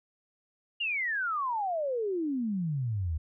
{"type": "exponential sweep", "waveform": "sine", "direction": "down", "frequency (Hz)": [2888, 74.1], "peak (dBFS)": -28, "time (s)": [0.8, 3.18], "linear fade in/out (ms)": 10, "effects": []}